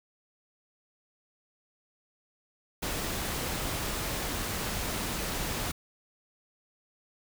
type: noise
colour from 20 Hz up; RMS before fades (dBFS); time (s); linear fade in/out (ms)
pink; -33; 2.82-5.72; 10
effects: none